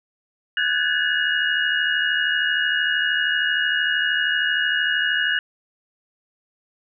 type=tone cluster; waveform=sine; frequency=1490 / 1654 / 1727 / 2875 Hz; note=F#6 / G#6 / A6 / F7; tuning=+12 / -8 / -33 / +50 cents; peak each=-24 dBFS; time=0.57-5.39 s; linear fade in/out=2 ms; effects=none